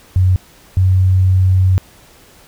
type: tone pair in turn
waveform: sine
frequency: 92.4 / 93.31 Hz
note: F#2 / F#2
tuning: -2 / +15 cents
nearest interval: unison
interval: 17 cents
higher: second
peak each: -8 dBFS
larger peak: neither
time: 0.16-0.36 / 0.77-1.78 s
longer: second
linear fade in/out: 0 ms
effects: pink hiss -45 dBFS RMS until 2.47 s